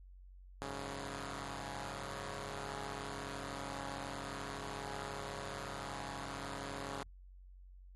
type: chord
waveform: 5% pulse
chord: F# suspended second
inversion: none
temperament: equal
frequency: 92.5 / 103.83 / 138.59 Hz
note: F#2 / G#2 / C#3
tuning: 0 / 0 / 0 cents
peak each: -38 / -37 / -33 dBFS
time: 0.62-7.03 s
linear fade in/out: 0 ms
effects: added 46 Hz sine -53 dBFS peak until 7.95 s + AAC 32 kbps